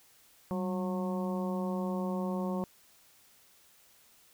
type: harmonic tone with a mistuned harmonic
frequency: 182 Hz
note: F#3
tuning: 28 cents flat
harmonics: 1 / 2 / 3 / 4 / 5 / 6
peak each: -32 / -39 / -39 / -45 / -43 / -45 dBFS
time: 0.51-2.64 s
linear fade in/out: 0 ms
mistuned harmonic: 1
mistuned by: +76 cents
effects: white hiss -62 dBFS RMS until 4.33 s